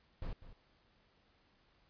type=noise with echo; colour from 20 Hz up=brown; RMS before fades=-40 dBFS; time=0.22-0.33 s; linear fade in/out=2 ms; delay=200 ms; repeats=1; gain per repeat=-13 dB; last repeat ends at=0.53 s; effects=pink hiss -71 dBFS RMS until 1.89 s + resampled to 11025 Hz